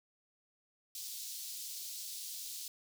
pink high-pass noise, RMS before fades -44 dBFS, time 0.95-2.68 s, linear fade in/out 2 ms, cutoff 4000 Hz, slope 24 dB/octave, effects none

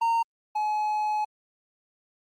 triangle tone pair in turn, 920 / 848.8 Hz, A#5 / G#5, -23 / +38 cents, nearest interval minor second, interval 139 cents, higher first, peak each -19 / -22 dBFS, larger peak first, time 0.01-0.23 / 0.55-1.25 s, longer second, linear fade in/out 10 ms, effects Opus 24 kbps

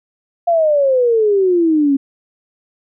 sine exponential sweep, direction down, 698.5 to 270.2 Hz, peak -10 dBFS, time 0.47-1.97 s, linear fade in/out 10 ms, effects none

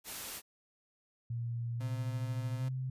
white noise, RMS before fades -42 dBFS, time 0.04-0.42 s, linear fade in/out 50 ms
sine tone with pitch glide, 117.6 to 129.73 Hz, A#2 to C3, +16 to -14 cents, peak -34 dBFS, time 1.3-2.9 s, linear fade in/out 5 ms, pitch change +170 cents, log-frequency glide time 2.55-2.67 s
35% pulse tone, 130.81 Hz, C3, in tune, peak -39 dBFS, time 1.8-2.69 s, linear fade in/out 10 ms
effects resampled to 32000 Hz

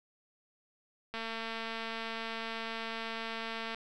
click train, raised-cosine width 0.3 ms, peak -23 dBFS, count 590, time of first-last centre 1.14-3.746 s, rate 226 Hz, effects none

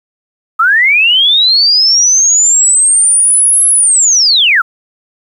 sine linear two-way sweep, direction up then down, 1250 to 10990 to 1250 Hz, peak -5 dBFS, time 0.59-4.62 s, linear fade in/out 10 ms, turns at 3.67 s, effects 7-bit

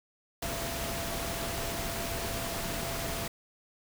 sine tone in noise, 675 Hz, E5, 41 cents sharp, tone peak -40 dBFS, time 0.42-3.28 s, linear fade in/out 5 ms, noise pink, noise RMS -35 dBFS, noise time 0.42-3.28 s, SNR -8 dB, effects none

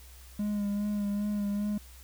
triangle tone with vibrato, 205.4 Hz, G#3, 19 cents flat, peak -26 dBFS, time 0.39-1.78 s, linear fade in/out 5 ms, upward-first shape sine, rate 2.5 Hz, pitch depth 26 cents each way, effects added 63 Hz sine -49 dBFS peak until 2.03 s + white hiss -55 dBFS RMS until 2.03 s

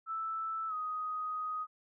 sine tone with pitch glide, 1318.5 to 1251 Hz, E6 to D#6, 0 to +9 cents, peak -34 dBFS, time 0.06-1.67 s, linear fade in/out 50 ms, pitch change -91 cents, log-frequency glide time 0.68-0.74 s, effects none

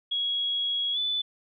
sine tone with pitch glide, 3322 to 3489 Hz, G#7 to A7, 0 to -15 cents, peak -25 dBFS, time 0.11-1.22 s, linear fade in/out 10 ms, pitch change +85 cents, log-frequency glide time 0.93-0.98 s, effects none

